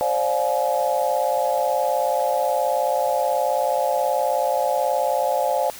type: chord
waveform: sine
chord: D half-diminished seventh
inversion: third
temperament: just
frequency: 528.6 / 587.3 / 704.8 / 845.8 Hz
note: C5 / D5 / F5 / Ab5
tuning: +18 / 0 / +16 / +31 cents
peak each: -24 dBFS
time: 0.01-5.7 s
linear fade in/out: 0 ms
effects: white hiss -39 dBFS RMS until 5.79 s